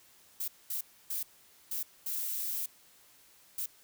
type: noise bursts at uneven times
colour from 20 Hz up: violet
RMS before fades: -35 dBFS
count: 6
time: 0.4-0.48 / 0.7-0.81 / 1.1-1.23 / 1.71-1.83 / 2.06-2.66 / 3.58-3.66 s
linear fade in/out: 5 ms
effects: white hiss -61 dBFS RMS until 3.83 s